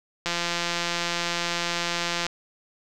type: click train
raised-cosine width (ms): 0.2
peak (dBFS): -9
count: 346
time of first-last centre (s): 0.26-2.266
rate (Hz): 172
effects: none